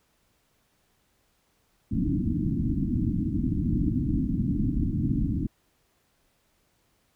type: low-pass noise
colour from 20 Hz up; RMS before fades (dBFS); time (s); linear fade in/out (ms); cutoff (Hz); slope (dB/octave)
white; -26; 1.91-5.47; 10; 310; 96
effects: pink hiss -69 dBFS RMS until 7.15 s